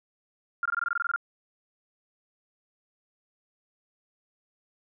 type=tone bursts; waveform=sine; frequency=1396.9 Hz; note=F6; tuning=in tune; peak=-24 dBFS; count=12; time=0.63-1.161 s; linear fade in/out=2 ms; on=25 ms; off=21 ms; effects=none